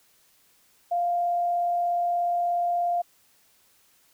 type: tone with frequency modulation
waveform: sine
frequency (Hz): 698.5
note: F5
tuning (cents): 0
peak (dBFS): -22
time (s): 0.91-3.02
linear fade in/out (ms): 10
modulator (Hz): 36.8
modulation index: 0.21
effects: white hiss -62 dBFS RMS until 4.13 s

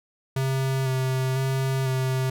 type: tone with vibrato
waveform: square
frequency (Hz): 132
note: C3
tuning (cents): +16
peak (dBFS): -23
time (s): 0.36-2.3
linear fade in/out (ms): 5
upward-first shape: square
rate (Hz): 1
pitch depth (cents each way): 17
effects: none

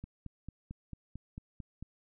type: click train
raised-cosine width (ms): 5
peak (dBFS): -30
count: 9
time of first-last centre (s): 0.04-1.826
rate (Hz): 4.48
effects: none

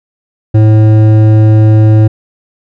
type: tone with hard clipping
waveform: triangle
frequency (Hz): 108.5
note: A2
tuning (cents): -24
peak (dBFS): -4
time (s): 0.54-2.08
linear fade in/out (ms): 10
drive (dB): 14
effects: none

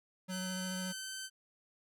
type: tone with vibrato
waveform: square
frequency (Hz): 185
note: F#3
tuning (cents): 0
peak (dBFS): -39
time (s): 0.28-0.93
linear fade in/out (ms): 20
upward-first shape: sine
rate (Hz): 14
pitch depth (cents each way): 13
type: tone with pitch glide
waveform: 10% pulse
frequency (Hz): 1520 to 1539.4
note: F#6 to G6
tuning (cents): +46 to -32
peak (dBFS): -32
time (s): 0.29-1.3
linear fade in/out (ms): 50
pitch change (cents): +22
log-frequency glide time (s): 0.41-1.14
effects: none

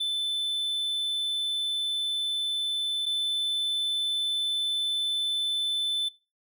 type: tone pair in turn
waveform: triangle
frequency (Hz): 3520 / 3520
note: A7 / A7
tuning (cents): 0 / 0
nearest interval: unison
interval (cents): 0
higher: neither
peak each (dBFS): -24 / -23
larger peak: second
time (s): 0-3.06 / 3.06-6.09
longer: first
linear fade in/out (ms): 10
effects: noise-tail reverb RT60 0.3 s tail -21 dB re dry

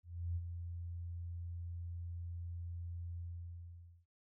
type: tone with ADSR envelope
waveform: sine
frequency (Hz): 86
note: F2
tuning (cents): -26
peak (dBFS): -34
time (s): 0.03-4.06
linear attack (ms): 330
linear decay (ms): 43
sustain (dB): -7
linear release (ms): 870
effects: none

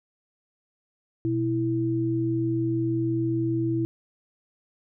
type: tone pair together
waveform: sine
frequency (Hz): 122.85 / 329.4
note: B2 / E4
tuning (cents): -9 / -1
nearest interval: octave + perfect fourth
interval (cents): 1708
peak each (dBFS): -27 / -24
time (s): 1.25-3.85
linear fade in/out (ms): 0
effects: none

